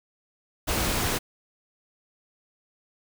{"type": "noise", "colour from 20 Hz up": "pink", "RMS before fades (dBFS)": -26, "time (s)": [0.67, 1.19], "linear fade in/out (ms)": 20, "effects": []}